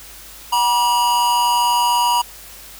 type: tone with amplitude modulation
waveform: square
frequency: 962 Hz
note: B5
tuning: 46 cents flat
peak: -12 dBFS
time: 0.52-2.22 s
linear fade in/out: 10 ms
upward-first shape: sine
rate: 213 Hz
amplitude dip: 55%
effects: added 50 Hz sine -46 dBFS peak until 2.79 s + white hiss -39 dBFS RMS until 2.79 s